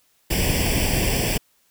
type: noise with comb filter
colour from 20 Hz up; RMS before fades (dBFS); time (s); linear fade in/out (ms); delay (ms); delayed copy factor
pink; -21; 0.3-1.38; 10; 0.38; +0.9
effects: white hiss -63 dBFS RMS until 1.7 s